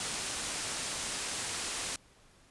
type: low-pass noise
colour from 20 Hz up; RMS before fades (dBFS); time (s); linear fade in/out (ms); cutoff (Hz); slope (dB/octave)
white; -37; 0-1.96; 2; 9900; 48
effects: pink hiss -62 dBFS RMS until 2.5 s + resampled to 24000 Hz